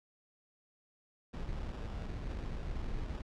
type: noise with sample-and-hold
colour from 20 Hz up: brown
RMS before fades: -39 dBFS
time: 1.33-3.22 s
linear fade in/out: 10 ms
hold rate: 2100 Hz
effects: low-pass 5000 Hz 12 dB/octave